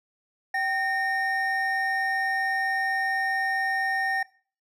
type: tone pair together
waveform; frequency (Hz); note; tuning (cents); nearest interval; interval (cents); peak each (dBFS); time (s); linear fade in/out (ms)
triangle; 772 / 1836.1; G5 / A#6; -27 / -27; octave + minor third; 1500; -26 / -24; 0.54-4.23; 5
effects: noise-tail reverb RT60 0.4 s tail -20 dB re dry